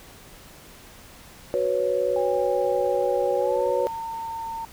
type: chord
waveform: sine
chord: F# suspended fourth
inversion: none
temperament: equal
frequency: 370 / 493.9 / 554.4 Hz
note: F#4 / B4 / C#5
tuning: 0 / 0 / 0 cents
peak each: -28 / -24 / -24 dBFS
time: 1.54-3.87 s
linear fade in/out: 0 ms
type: tone with pitch glide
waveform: sine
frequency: 810 to 909.2 Hz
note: G#5 to A#5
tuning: -43 to -43 cents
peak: -29 dBFS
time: 2.16-4.65 s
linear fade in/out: 2 ms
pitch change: +200 cents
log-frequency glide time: 3.36-3.65 s
effects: pink hiss -47 dBFS RMS until 4.72 s